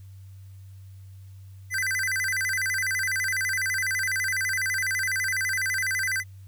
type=tone with vibrato; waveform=square; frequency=1773 Hz; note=A6; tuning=13 cents sharp; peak=-25 dBFS; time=1.7-6.24 s; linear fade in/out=50 ms; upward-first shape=square; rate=12 Hz; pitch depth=220 cents each way; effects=added 96 Hz sine -42 dBFS peak until 6.47 s + white hiss -64 dBFS RMS until 6.47 s